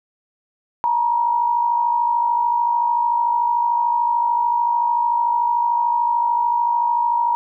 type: tone pair together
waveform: sine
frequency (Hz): 899 / 952.5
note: A5 / A#5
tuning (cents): +37 / +37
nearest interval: minor second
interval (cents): 100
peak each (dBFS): -24 / -16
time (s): 0.84-7.35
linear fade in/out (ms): 0
effects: none